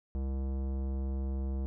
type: tone with tanh clipping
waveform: sine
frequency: 66.8 Hz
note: C2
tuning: 36 cents sharp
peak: -33 dBFS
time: 0.15-1.66 s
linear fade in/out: 0 ms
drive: 17 dB
effects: none